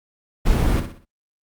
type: noise with echo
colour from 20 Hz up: brown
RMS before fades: -17 dBFS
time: 0.45-0.81 s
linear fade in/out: 20 ms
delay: 61 ms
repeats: 4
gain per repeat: -8 dB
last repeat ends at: 1.054 s
effects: Opus 48 kbps